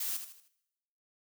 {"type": "noise with echo", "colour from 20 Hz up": "blue", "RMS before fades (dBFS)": -35, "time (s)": [0, 0.17], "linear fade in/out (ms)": 5, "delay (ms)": 78, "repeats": 4, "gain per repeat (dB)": -8, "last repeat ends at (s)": 0.482, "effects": ["noise-tail reverb RT60 0.9 s tail -21 dB re dry"]}